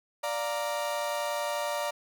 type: chord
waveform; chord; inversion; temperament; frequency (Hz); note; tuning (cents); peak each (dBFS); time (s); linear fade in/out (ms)
35% pulse; Bb major; first; equal; 587.3 / 698.5 / 932.3; D5 / F5 / Bb5; 0 / 0 / 0; -30 / -35 / -33; 0.23-1.91; 10
effects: none